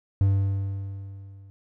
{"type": "tone with level ramp", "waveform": "triangle", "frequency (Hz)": 98, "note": "G2", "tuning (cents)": 0, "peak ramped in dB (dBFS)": [-14, -43], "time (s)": [0.21, 1.5], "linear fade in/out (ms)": 0, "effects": []}